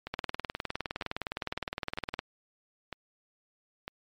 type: two click trains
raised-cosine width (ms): 0.3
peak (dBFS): -16 / -21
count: 41 / 5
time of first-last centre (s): 0.14-2.191 / 0.07-3.88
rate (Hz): 19.5 / 1.05
effects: MP3 64 kbps